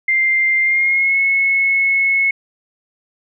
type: tone with pitch glide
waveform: sine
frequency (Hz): 2096 to 2189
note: C7 to C#7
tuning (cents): +2 to -22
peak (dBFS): -12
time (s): 0.08-2.31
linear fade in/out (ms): 5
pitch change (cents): +76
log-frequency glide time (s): 0.61-1.18
effects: none